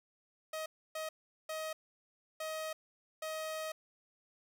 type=tone bursts at uneven times; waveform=sawtooth; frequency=630 Hz; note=D#5; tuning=21 cents sharp; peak=-34 dBFS; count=5; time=0.53-0.66 / 0.95-1.09 / 1.49-1.73 / 2.4-2.73 / 3.22-3.72 s; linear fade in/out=5 ms; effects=none